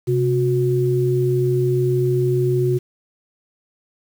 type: tone pair together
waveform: sine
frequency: 130.81 / 364.1 Hz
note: C3 / F#4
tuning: 0 / -28 cents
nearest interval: octave + tritone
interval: 1772 cents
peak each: -18 dBFS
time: 0.07-2.79 s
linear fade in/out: 20 ms
effects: 7-bit